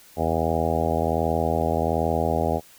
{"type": "harmonic tone", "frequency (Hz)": 81.3, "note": "E2", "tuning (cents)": -23, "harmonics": [1, 2, 3, 4, 5, 6, 7, 8, 9, 10], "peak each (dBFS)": [-28, -30, -30, -33, -30, -29, -30, -29, -29, -30], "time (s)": [0.16, 2.61], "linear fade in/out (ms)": 50, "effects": ["white hiss -51 dBFS RMS until 2.78 s"]}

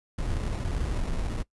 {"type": "noise with sample-and-hold", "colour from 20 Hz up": "brown", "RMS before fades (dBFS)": -29, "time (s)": [0.18, 1.43], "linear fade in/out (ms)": 10, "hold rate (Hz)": 1575, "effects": ["noise-tail reverb RT60 0.1 s tail -20 dB re dry", "resampled to 24000 Hz"]}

